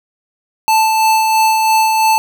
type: tone with tremolo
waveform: square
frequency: 880 Hz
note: A5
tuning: in tune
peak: -9 dBFS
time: 0.68-2.18 s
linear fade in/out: 0 ms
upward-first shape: sine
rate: 3 Hz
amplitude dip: 30%
effects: none